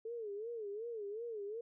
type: tone with vibrato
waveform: sine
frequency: 436.2 Hz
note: A4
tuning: 15 cents flat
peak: -40 dBFS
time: 0.05-1.61 s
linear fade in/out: 5 ms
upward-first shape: sine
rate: 2.7 Hz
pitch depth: 150 cents each way
effects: none

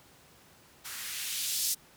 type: noise with band-pass filter sweep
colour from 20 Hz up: violet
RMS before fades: -34 dBFS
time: 0.84-1.75 s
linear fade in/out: 20 ms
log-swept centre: 1200 to 5500 Hz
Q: 1.2
effects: pink hiss -58 dBFS RMS until 1.96 s + high-pass 80 Hz 12 dB/octave

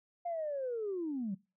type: linear sweep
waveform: sine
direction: down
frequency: 707 to 180 Hz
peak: -33 dBFS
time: 0.25-1.35 s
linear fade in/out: 10 ms
effects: noise-tail reverb RT60 0.3 s tail -23 dB re dry + tanh soft clip ceiling -29 dBFS

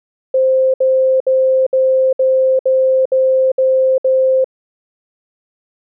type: tone bursts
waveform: sine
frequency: 523.3 Hz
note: C5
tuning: in tune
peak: -9 dBFS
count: 9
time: 0.34-4.444 s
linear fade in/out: 5 ms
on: 400 ms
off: 63 ms
effects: none

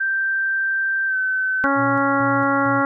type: tone with pitch glide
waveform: sine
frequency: 1568 to 1526 Hz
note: G6 to G6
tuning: 0 to -47 cents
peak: -18 dBFS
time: 0-1.67 s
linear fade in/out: 10 ms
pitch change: -47 cents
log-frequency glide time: 1.07-1.16 s
type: harmonic tone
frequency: 277.2 Hz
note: C#4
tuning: in tune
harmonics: 1 / 2 / 3 / 4 / 5 / 6 / 7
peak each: -21 / -24 / -25 / -23 / -21 / -31 / -31 dBFS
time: 1.64-2.85 s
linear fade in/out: 0 ms
type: tone with tremolo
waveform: triangle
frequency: 120 Hz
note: B2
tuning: 49 cents flat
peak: -25 dBFS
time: 1.75-2.83 s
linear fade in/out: 50 ms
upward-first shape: square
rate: 2.2 Hz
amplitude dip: 60%
effects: none

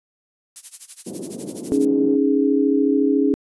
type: noise with tremolo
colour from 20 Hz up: violet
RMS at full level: -30 dBFS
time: 0.56-1.85 s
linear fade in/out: 0 ms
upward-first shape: sine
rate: 12 Hz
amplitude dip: 90%
type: band-pass noise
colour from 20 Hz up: white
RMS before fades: -32 dBFS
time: 1.06-2.16 s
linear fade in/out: 5 ms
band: 180 to 390 Hz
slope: 24 dB/octave
type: chord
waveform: sine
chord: C# suspended second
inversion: none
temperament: equal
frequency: 277.2 / 311.1 / 415.3 Hz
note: C#4 / D#4 / G#4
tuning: 0 / 0 / 0 cents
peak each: -17 / -21 / -20 dBFS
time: 1.72-3.34 s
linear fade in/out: 0 ms
effects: resampled to 24000 Hz

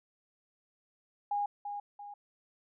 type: tone with echo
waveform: sine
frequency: 818 Hz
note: G#5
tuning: 26 cents flat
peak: -29 dBFS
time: 1.31-1.46 s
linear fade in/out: 5 ms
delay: 340 ms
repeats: 2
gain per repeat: -7 dB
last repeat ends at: 2.14 s
effects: none

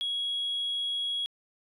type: tone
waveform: sine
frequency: 3322 Hz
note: G#7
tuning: in tune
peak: -27 dBFS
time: 0.01-1.26 s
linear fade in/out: 0 ms
effects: tanh soft clip ceiling -25 dBFS

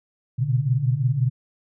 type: tone cluster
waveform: sine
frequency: 120.1 / 125.9 / 143.6 Hz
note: B2 / B2 / D3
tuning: -48 / +34 / -39 cents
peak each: -23 dBFS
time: 0.38-1.3 s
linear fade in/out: 20 ms
effects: none

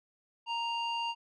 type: tone with low-pass filter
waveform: square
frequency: 932.3 Hz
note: A#5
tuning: in tune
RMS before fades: -34 dBFS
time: 0.46-1.15 s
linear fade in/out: 50 ms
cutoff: 3500 Hz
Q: 3.7
effects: none

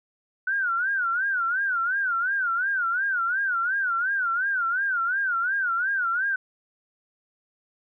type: tone with vibrato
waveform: sine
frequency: 1480 Hz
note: F#6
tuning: in tune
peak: -22 dBFS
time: 0.47-6.36 s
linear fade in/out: 5 ms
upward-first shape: sine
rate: 2.8 Hz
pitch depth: 160 cents each way
effects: none

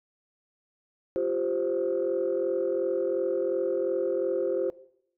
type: chord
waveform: sine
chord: F suspended second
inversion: none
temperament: equal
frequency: 349.2 / 392 / 523.3 Hz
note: F4 / G4 / C5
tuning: 0 / 0 / 0 cents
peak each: -29 / -29 / -27 dBFS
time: 1.16-4.7 s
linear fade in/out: 0 ms
effects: noise-tail reverb RT60 0.7 s tail -18 dB re dry + tanh soft clip ceiling -18 dBFS

